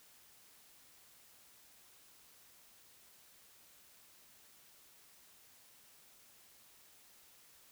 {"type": "silence", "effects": ["white hiss -63 dBFS RMS until 7.71 s"]}